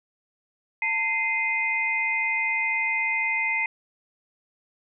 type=tone cluster; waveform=sine; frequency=896 / 2081 / 2487 Hz; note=A5 / C7 / D#7; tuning=+31 / -10 / -1 cents; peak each=-32 / -24 / -28 dBFS; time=0.82-3.66 s; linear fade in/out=2 ms; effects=none